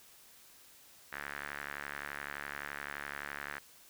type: tone with band-pass filter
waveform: sawtooth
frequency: 71.7 Hz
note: D2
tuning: 41 cents flat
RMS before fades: -43 dBFS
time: 1.12-3.59 s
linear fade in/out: 10 ms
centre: 1700 Hz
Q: 3.6
effects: white hiss -59 dBFS RMS until 3.89 s

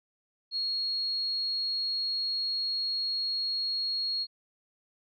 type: tone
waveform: sine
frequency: 4300 Hz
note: C8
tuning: 47 cents sharp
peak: -28 dBFS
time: 0.51-4.27 s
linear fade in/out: 50 ms
effects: none

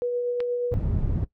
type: tone with tremolo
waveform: sine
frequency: 486.7 Hz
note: B4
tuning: 25 cents flat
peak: -22 dBFS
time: 0.02-0.74 s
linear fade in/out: 0 ms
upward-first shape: triangle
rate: 8.4 Hz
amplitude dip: 30%
type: click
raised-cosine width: 0.3 ms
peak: -20 dBFS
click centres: 0.404 s
type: low-pass noise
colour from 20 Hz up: white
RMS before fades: -25 dBFS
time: 0.71-1.25 s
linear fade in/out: 10 ms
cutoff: 110 Hz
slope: 12 dB/octave
effects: noise-tail reverb RT60 0.1 s tail -17 dB re dry

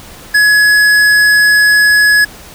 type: tone with tanh clipping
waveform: sine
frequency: 1688 Hz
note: G#6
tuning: 28 cents sharp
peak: -7 dBFS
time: 0.34-2.25 s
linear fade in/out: 10 ms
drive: 15 dB
effects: pink hiss -34 dBFS RMS until 2.54 s

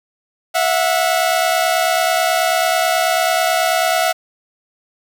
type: tone pair together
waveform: sawtooth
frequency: 659.8 / 729 Hz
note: E5 / F#5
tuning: +1 / -26 cents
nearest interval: major second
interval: 173 cents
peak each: -13 dBFS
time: 0.54-4.13 s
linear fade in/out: 20 ms
effects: 8-bit

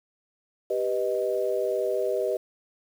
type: chord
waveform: sine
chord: G augmented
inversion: none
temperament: equal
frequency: 392 / 493.9 / 622.3 Hz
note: G4 / B4 / D#5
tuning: 0 / 0 / 0 cents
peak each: -28 dBFS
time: 0.7-2.37 s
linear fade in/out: 5 ms
effects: 8-bit

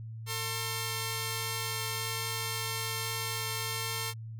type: tone pair together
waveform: 5% pulse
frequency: 449.7 / 1069 Hz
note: A4 / C6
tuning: +38 / +37 cents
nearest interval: octave + minor third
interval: 1499 cents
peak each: -24 dBFS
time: 0.26-4.14 s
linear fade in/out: 50 ms
effects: added 112 Hz sine -39 dBFS peak until 4.39 s

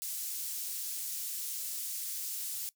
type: high-pass noise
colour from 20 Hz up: pink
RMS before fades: -38 dBFS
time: 0.02-2.69 s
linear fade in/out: 0 ms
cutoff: 7600 Hz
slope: 12 dB/octave
effects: noise-tail reverb RT60 0.1 s tail -19 dB re dry

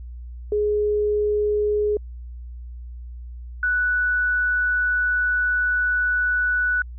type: tone pair in turn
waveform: sine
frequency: 418.2 / 1480.9 Hz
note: G#4 / F#6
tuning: +12 / +1 cents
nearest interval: octave + minor seventh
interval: 2189 cents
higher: second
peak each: -18 dBFS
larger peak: neither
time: 0.52-1.97 / 3.63-6.82 s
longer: second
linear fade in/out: 2 ms
effects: added 60 Hz sine -33 dBFS peak until 6.98 s

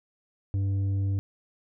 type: tone with tanh clipping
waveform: sine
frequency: 98 Hz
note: G2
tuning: in tune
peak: -25 dBFS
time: 0.54-1.19 s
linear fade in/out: 0 ms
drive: 6 dB
effects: none

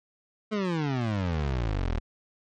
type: exponential sweep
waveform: 25% pulse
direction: down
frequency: 220 to 36.97 Hz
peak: -22 dBFS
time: 0.51-2 s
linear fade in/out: 20 ms
effects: low-pass 4000 Hz 12 dB/octave + MP3 48 kbps

